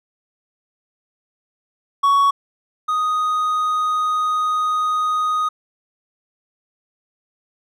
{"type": "tone pair in turn", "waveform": "triangle", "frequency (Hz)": [1118, 1245.2], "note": ["C#6", "D#6"], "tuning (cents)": [14, 1], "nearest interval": "major second", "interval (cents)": 187, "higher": "second", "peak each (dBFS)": [-10, -15], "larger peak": "first", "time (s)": [[2.03, 2.31], [2.88, 5.49]], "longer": "second", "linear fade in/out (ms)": 10, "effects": []}